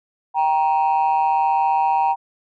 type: tone pair together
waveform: sine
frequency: 784 / 939.1 Hz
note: G5 / A#5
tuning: 0 / +13 cents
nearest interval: minor third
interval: 313 cents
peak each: -16 dBFS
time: 0.34-2.16 s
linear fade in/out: 50 ms
effects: tanh soft clip ceiling -12 dBFS